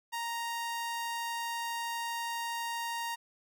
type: tone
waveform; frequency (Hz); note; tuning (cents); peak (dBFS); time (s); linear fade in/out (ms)
sawtooth; 932.3; A#5; 0; -30; 0.12-3.16; 20
effects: none